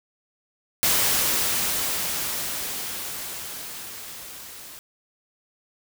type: noise with level ramp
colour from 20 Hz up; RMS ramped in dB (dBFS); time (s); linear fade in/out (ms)
white; -20 to -42; 0.83-4.79; 0
effects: none